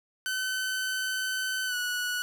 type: tone with pitch glide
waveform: sawtooth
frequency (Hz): 1522 to 1470.2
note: F#6 to F#6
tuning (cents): +48 to -11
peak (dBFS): -25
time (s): 0.26-2.22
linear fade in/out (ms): 0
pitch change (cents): -59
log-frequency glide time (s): 1.66-1.75
effects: none